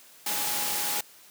sine tone in noise, 830.6 Hz, G#5, in tune, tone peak -38 dBFS, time 0.26-1.01 s, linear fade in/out 5 ms, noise white, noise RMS -29 dBFS, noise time 0.26-1.01 s, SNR -12 dB, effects white hiss -53 dBFS RMS until 1.3 s + high-pass 150 Hz 12 dB/octave

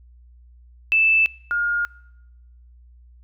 sine tone pair in turn, 2637 / 1420.1 Hz, E7 / F6, 0 / +29 cents, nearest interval major seventh, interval 1071 cents, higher first, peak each -14 / -19 dBFS, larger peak first, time 0.92-1.26 / 1.51-1.85 s, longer neither, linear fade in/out 0 ms, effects noise-tail reverb RT60 0.9 s tail -24 dB re dry + added 60 Hz sine -46 dBFS peak until 3.23 s

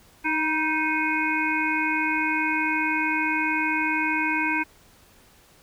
harmonic tone with a mistuned harmonic, 311.1 Hz, D#4, in tune, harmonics 1 / 3 / 5 / 7 / 8, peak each -28 / -28 / -28 / -28 / -28 dBFS, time 0.24-4.64 s, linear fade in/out 20 ms, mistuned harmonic 3, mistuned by +35 cents, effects pink hiss -55 dBFS RMS until 5.62 s

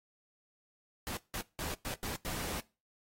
pink noise bursts at uneven times, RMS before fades -39 dBFS, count 6, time 1.07-1.17 / 1.34-1.41 / 1.59-1.74 / 1.85-1.94 / 2.03-2.16 / 2.25-2.6 s, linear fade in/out 0 ms, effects noise-tail reverb RT60 0.3 s tail -21 dB re dry + AAC 48 kbps

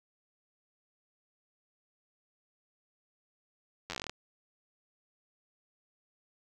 slowing click train, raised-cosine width 0.2 ms, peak -20 dBFS, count 12, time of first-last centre 3.9-4.096 s, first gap 10 ms, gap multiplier 1.11, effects none

